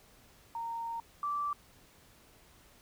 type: tone pair in turn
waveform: sine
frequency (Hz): 923 / 1165.8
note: A#5 / D6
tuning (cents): -17 / -13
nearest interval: major third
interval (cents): 404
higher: second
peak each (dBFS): -35 / -31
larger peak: second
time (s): 0.55-1 / 1.23-1.53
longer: first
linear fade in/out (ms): 2
effects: pink hiss -61 dBFS RMS until 2.81 s